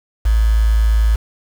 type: tone with quantisation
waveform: sine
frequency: 54.8 Hz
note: A1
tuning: 6 cents flat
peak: -10 dBFS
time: 0.25-1.16 s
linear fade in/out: 10 ms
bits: 5
effects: none